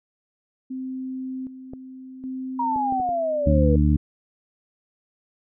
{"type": "tone with tremolo", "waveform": "sine", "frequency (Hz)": 260, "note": "C4", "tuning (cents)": -11, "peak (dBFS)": -28, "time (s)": [0.7, 3.6], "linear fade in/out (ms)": 10, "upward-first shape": "square", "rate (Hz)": 0.65, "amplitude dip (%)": 65}
{"type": "clicks", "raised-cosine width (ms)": 2, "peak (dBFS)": -24, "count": 5, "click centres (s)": [1.735, 2.761, 2.924, 2.999, 3.091]}
{"type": "exponential sweep", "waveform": "sine", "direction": "down", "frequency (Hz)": [959, 476.7], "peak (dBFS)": -21, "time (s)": [2.59, 3.76], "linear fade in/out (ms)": 5}
{"type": "harmonic tone", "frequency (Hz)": 74.3, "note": "D2", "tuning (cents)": 21, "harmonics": [1, 2, 3, 4], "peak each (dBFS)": [-18, -21, -23, -24], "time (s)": [3.46, 3.97], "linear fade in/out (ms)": 10}
{"effects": []}